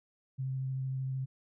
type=tone with vibrato; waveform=sine; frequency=132.1 Hz; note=C3; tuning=17 cents sharp; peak=-32 dBFS; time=0.38-1.26 s; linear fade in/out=20 ms; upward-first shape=triangle; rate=13 Hz; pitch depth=14 cents each way; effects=none